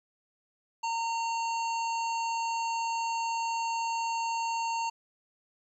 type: harmonic tone with a mistuned harmonic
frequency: 918 Hz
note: A#5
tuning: 27 cents flat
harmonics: 1 / 3 / 5 / 7 / 8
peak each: -29 / -39 / -43 / -46 / -47 dBFS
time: 0.83-4.9 s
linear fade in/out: 10 ms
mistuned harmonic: 5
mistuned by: -56 cents
effects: 11-bit